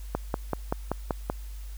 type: click train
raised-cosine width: 1 ms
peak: -12 dBFS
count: 7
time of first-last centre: 0.15-1.299 s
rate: 5.22 Hz
effects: added 50 Hz sine -36 dBFS peak until 1.77 s + white hiss -54 dBFS RMS until 1.77 s